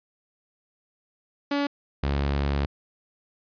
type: tone pair in turn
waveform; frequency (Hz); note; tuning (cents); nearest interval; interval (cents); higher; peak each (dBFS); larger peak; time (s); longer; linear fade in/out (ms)
sawtooth; 284.9 / 70.37; C#4 / C#2; +48 / +27; 2 octaves; 2421; first; -19; neither; 1.51-1.67 / 2.03-2.66; second; 5
effects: resampled to 11025 Hz